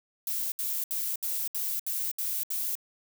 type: noise bursts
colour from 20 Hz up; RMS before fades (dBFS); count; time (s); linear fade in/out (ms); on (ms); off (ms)
violet; -31; 8; 0.27-2.753; 2; 250; 69
effects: none